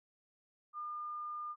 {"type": "tone", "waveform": "sine", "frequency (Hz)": 1208, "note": "D6", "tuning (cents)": 48, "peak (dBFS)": -39, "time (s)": [0.73, 1.56], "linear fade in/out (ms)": 50, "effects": []}